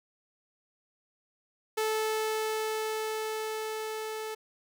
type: tone with level ramp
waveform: sawtooth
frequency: 436.2 Hz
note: A4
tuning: 15 cents flat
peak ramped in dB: -23 to -31 dBFS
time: 1.77-4.35 s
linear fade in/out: 10 ms
effects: none